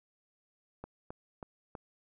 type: clicks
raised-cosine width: 1 ms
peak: -28 dBFS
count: 4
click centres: 0.84 / 1.105 / 1.428 / 1.752 s
effects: none